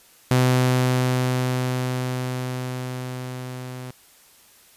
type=tone with level ramp; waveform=sawtooth; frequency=127 Hz; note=B2; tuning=49 cents sharp; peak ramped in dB=-11 to -29 dBFS; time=0.31-3.91 s; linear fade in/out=2 ms; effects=white hiss -53 dBFS RMS until 4.76 s + resampled to 32000 Hz